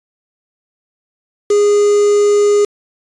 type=tone with quantisation; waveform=triangle; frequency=411.6 Hz; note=G#4; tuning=16 cents flat; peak=-6 dBFS; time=1.5-2.65 s; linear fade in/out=5 ms; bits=4; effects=resampled to 22050 Hz